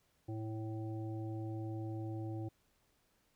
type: harmonic tone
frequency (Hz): 110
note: A2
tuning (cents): 0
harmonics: 1 / 3 / 5 / 7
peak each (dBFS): -40 / -43 / -53 / -53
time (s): 0.28-2.49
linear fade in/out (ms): 10
effects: pink hiss -75 dBFS RMS until 3.35 s